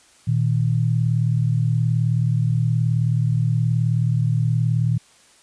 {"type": "tone pair together", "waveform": "sine", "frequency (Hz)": [117.69, 156.6], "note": ["A#2", "D#3"], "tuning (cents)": [17, 11], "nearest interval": "perfect fourth", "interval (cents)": 494, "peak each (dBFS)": [-18, -21], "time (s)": [0.27, 4.98], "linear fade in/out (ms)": 10, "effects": ["white hiss -53 dBFS RMS until 5.42 s", "resampled to 22050 Hz"]}